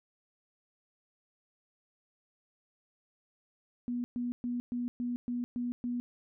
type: tone bursts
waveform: sine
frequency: 243 Hz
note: B3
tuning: 28 cents flat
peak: -31 dBFS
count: 8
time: 3.88-6 s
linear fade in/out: 0 ms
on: 160 ms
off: 120 ms
effects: none